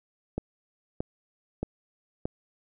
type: click train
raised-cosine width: 2 ms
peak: -16 dBFS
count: 4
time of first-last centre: 0.38-2.255 s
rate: 1.6 Hz
effects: none